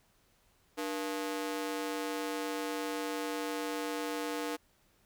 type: ring-modulated tone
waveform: sawtooth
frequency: 388.6 Hz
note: G4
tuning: 15 cents flat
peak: -27 dBFS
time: 0.77-4.57 s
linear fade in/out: 20 ms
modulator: 89.9 Hz
effects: pink hiss -69 dBFS RMS until 5.05 s